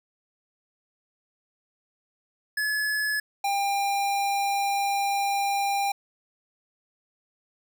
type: tone pair in turn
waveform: square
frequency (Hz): 1707 / 798.6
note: G#6 / G5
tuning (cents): +47 / +32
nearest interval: octave + minor second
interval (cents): 1315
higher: first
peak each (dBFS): -25 / -24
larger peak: second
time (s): 2.57-3.2 / 3.44-5.92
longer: second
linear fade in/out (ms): 5
effects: none